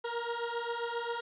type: beating tone pair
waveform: 20% pulse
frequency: 466.2 / 473.7 Hz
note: A#4 / A#4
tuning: 0 / +28 cents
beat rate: 7.5 Hz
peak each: -32 / -31 dBFS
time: 0.04-1.21 s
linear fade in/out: 10 ms
effects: resampled to 8000 Hz + 10-bit